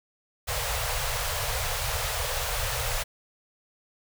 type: band-stop noise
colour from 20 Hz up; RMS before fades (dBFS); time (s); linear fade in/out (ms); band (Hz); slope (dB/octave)
pink; -29; 0.47-3.04; 20; 140 to 450; 96
effects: none